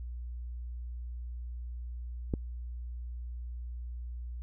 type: click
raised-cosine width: 3 ms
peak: -17 dBFS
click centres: 2.338 s
effects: added 60 Hz sine -37 dBFS peak until 4.42 s